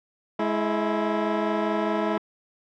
15% pulse tone pair together, 211.3 / 329.4 Hz, G#3 / E4, +30 / -1 cents, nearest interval minor sixth, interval 769 cents, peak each -19 dBFS, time 0.39-2.18 s, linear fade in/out 5 ms, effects low-pass 2000 Hz 12 dB/octave

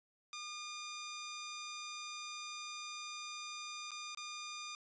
10% pulse tone with dropouts, 1211 Hz, D#6, 47 cents flat, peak -35 dBFS, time 0.33-4.75 s, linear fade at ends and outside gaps 1 ms, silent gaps 3.908-3.916 / 4.148-4.173 s, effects resampled to 16000 Hz

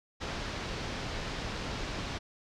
pink low-pass noise, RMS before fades -37 dBFS, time 0.2-2.19 s, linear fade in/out 20 ms, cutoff 5500 Hz, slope 24 dB/octave, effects none

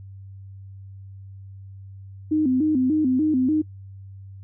sine tone with vibrato, 281.5 Hz, C#4, 27 cents sharp, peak -17 dBFS, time 2.31-3.62 s, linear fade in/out 10 ms, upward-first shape square, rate 3.4 Hz, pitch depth 160 cents each way, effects noise-tail reverb RT60 0.1 s tail -24 dB re dry + added 97 Hz sine -38 dBFS peak until 4.43 s

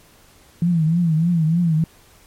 sine tone with vibrato, 165.5 Hz, E3, 7 cents sharp, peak -14 dBFS, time 0.62-1.84 s, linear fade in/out 2 ms, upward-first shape triangle, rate 3.3 Hz, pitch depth 130 cents each way, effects pink hiss -51 dBFS RMS until 2.26 s + MP3 64 kbps

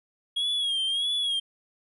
triangle tone with vibrato, 3286 Hz, G#7, 19 cents flat, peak -23 dBFS, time 0.36-1.4 s, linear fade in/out 10 ms, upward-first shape sine, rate 1.6 Hz, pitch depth 75 cents each way, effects resampled to 32000 Hz

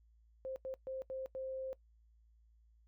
sine tone bursts at uneven times, 526 Hz, C5, 9 cents sharp, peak -39 dBFS, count 5, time 0.45-0.56 / 0.65-0.74 / 0.87-1.02 / 1.1-1.26 / 1.35-1.73 s, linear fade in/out 0 ms, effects noise-tail reverb RT60 0.1 s tail -20 dB re dry + added 56 Hz sine -64 dBFS peak until 2.87 s

